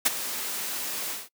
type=noise with ADSR envelope; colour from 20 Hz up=white; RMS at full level=-18 dBFS; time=0.05-1.29 s; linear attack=14 ms; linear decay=22 ms; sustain=-14 dB; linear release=190 ms; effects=noise-tail reverb RT60 0.1 s tail -24 dB re dry + high-pass 200 Hz 12 dB/octave